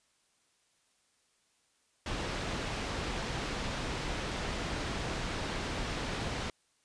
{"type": "low-pass noise", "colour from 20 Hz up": "pink", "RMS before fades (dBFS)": -36, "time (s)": [2.06, 6.5], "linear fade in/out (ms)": 2, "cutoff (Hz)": 4800, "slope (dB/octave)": 12, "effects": ["white hiss -72 dBFS RMS until 6.84 s", "resampled to 22050 Hz"]}